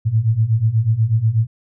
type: beating tone pair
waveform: sine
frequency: 106.9 / 115.1 Hz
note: A2 / A#2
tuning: -49 / -22 cents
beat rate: 8.2 Hz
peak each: -18 / -15 dBFS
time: 0.05-1.47 s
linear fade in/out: 20 ms
effects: none